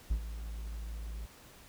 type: tone with ADSR envelope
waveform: triangle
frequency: 55 Hz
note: A1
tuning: in tune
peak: -23 dBFS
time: 0.1-1.26 s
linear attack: 13 ms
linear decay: 77 ms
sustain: -13 dB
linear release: 6 ms
effects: pink hiss -56 dBFS RMS until 1.68 s